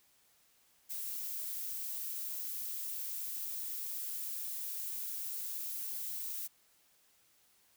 violet noise, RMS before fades -40 dBFS, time 0.89-6.48 s, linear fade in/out 20 ms, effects white hiss -69 dBFS RMS until 7.76 s

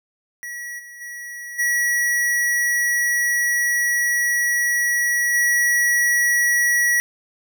square tone with level steps, 1927 Hz, B6, 43 cents flat, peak -30 / -38 / -32 / -18 / -16 dBFS, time 0.43-7 s, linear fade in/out 0 ms, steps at 0.78 / 1 / 1.58 / 5.33 s, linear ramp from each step 20 ms, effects none

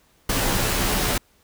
pink noise with comb filter, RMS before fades -22 dBFS, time 0.29-1.18 s, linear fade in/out 5 ms, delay 13 ms, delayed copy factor -0.95, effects pink hiss -60 dBFS RMS until 1.43 s

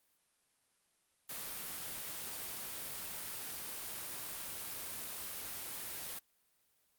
white noise, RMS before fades -43 dBFS, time 1.29-6.19 s, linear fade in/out 5 ms, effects white hiss -75 dBFS RMS until 6.98 s + Opus 32 kbps

